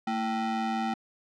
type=ring-modulated tone; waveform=square; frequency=277.3 Hz; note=C#4; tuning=1 cent sharp; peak=-25 dBFS; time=0.07-0.94 s; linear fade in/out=5 ms; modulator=502 Hz; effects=low-pass 4000 Hz 12 dB/octave